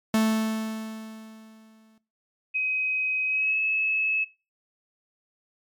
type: tone with exponential decay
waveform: 45% pulse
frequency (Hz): 220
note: A3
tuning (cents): 0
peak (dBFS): -18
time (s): 0.14-1.98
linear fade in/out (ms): 2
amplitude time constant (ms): 400
type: tone with pitch glide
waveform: sine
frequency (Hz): 2525 to 2589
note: D#7 to E7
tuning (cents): +25 to -32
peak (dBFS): -22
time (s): 2.54-4.25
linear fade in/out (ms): 20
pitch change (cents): +43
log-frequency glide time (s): 3.26-3.59
effects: noise-tail reverb RT60 0.3 s tail -19 dB re dry + MP3 96 kbps